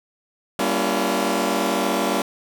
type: chord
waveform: 15% pulse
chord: G diminished seventh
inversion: none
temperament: just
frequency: 196 / 235.2 / 282.2 / 338.7 Hz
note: G3 / Bb3 / Db4 / Fb4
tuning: 0 / +16 / +31 / +47 cents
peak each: -19 dBFS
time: 0.59-2.22 s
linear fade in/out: 2 ms
effects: none